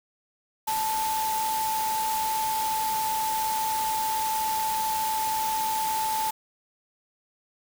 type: tone in noise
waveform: sine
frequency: 878 Hz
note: A5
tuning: 4 cents flat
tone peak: -25 dBFS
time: 0.67-6.31 s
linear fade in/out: 10 ms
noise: white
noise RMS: -33 dBFS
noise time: 0.67-6.31 s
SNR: +5 dB
effects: none